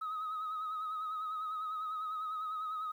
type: tone with vibrato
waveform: sine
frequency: 1266 Hz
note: D#6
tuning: 30 cents sharp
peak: -34 dBFS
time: 0.01-2.92 s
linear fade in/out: 10 ms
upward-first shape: triangle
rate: 10 Hz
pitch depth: 56 cents each way
effects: tanh soft clip ceiling -33 dBFS + 11-bit